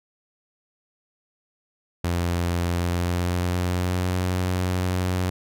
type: tone with pitch glide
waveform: sawtooth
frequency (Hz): 86.7 to 91.33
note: F2 to F#2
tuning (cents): -12 to -22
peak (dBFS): -18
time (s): 2.04-5.3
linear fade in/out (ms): 5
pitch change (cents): +90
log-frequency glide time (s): 2.68-4.19
effects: none